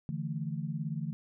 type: chord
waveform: sine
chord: D suspended second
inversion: none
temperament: equal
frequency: 146.83 / 164.81 / 220 Hz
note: D3 / E3 / A3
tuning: 0 / 0 / 0 cents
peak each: -36 / -36 / -40 dBFS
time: 0.09-1.13 s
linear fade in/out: 0 ms
effects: none